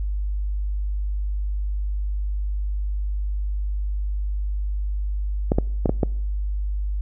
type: clicks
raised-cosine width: 2 ms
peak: -5 dBFS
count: 5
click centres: 5.519 / 5.585 / 5.858 / 5.894 / 6.032 s
effects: noise-tail reverb RT60 0.8 s tail -25 dB re dry + added 50 Hz sine -22 dBFS peak until 7.01 s